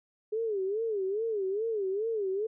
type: tone with vibrato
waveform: sine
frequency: 415.8 Hz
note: G#4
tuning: 2 cents sharp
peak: -28 dBFS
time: 0.32-2.47 s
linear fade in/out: 10 ms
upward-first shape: sine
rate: 2.4 Hz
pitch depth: 170 cents each way
effects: none